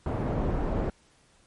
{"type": "low-pass noise", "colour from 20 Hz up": "pink", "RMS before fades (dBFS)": -28, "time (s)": [0.06, 0.9], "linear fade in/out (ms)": 2, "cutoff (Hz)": 730, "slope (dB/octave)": 12, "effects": ["pink hiss -62 dBFS RMS until 1.46 s", "MP3 48 kbps"]}